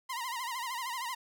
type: tone with vibrato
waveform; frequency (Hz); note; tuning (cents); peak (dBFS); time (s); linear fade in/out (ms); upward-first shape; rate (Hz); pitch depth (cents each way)
sawtooth; 986; B5; -3; -31; 0.09-1.15; 10; sine; 13; 120
effects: none